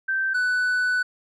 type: tone pair in turn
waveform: sine / triangle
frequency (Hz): 1557 / 1491.7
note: G6 / F#6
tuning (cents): -12 / +14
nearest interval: minor second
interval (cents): 74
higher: first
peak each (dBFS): -21 / -18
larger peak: second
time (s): 0.08-0.34 / 0.34-1.03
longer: second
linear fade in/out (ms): 10
effects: resampled to 24000 Hz